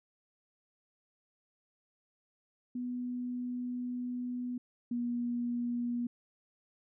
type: tone pair in turn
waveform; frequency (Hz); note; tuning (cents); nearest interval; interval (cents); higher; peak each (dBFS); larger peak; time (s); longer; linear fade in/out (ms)
sine; 246.9 / 240.4; B3 / B3; 0 / -46; unison; 46; first; -34 / -31; second; 2.75-4.58 / 4.91-6.07; first; 5
effects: none